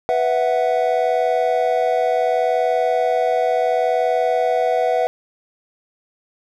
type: chord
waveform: triangle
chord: B suspended fourth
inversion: none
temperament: equal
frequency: 493.9 / 659.3 / 740 Hz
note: B4 / E5 / F#5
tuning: 0 / 0 / 0 cents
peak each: -18 dBFS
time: 0.09-5.07 s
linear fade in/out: 0 ms
effects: none